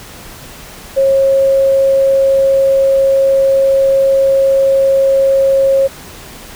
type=tone; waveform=sine; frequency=542 Hz; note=C#5; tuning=39 cents flat; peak=-7 dBFS; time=0.96-5.88 s; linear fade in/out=20 ms; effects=pink hiss -33 dBFS RMS until 6.55 s